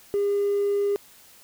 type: tone with hard clipping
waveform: sine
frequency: 404.6 Hz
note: G#4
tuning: 45 cents flat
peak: -21 dBFS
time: 0.14-0.96 s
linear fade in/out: 0 ms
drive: 1 dB
effects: white hiss -52 dBFS RMS until 1.43 s